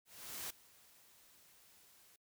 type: noise with ADSR envelope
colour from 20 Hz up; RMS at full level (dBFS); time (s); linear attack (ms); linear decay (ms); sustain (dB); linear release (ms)
white; -43; 0.05-2.16; 450; 7; -22; 3
effects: noise-tail reverb RT60 0.1 s tail -26 dB re dry